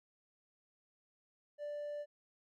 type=tone; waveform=triangle; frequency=587.3 Hz; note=D5; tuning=in tune; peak=-37 dBFS; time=1.58-2.06 s; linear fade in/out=50 ms; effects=tanh soft clip ceiling -33 dBFS